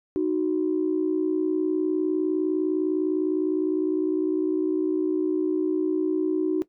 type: tone pair together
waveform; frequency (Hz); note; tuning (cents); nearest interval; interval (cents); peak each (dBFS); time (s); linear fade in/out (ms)
sine; 311.1 / 370.9; D#4 / F#4; 0 / +4; minor third; 304; -23; 0.16-6.62; 0
effects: noise-tail reverb RT60 0.1 s tail -17 dB re dry + tanh soft clip ceiling -14 dBFS